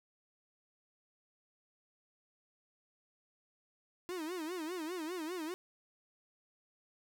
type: tone with vibrato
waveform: 45% pulse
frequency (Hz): 337.2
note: E4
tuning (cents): +39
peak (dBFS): -38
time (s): 4.09-5.54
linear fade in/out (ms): 0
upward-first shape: sine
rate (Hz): 5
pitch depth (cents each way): 170
effects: 13-bit